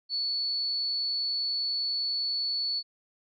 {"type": "tone", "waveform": "sine", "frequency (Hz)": 4435, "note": "C#8", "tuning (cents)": 0, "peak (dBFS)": -27, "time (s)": [0.09, 2.83], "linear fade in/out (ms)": 50, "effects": []}